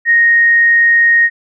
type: tone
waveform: sine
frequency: 1864.7 Hz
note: A#6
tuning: in tune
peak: -6 dBFS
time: 0.05-1.3 s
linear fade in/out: 50 ms
effects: none